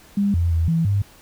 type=tone with pitch steps; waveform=sine; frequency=201.3 / 85.3 / 82.4 / 164.6 / 100.4 Hz; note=G3 / F2 / E2 / E3 / G2; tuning=+46 / -40 / 0 / -2 / +42 cents; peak=-16 dBFS; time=0.17-1.02 s; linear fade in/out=5 ms; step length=170 ms; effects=pink hiss -49 dBFS RMS until 1.21 s